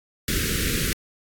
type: band-stop noise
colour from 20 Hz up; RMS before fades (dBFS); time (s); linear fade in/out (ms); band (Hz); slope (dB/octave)
pink; -24; 0.28-0.93; 2; 480 to 1400; 48
effects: AAC 64 kbps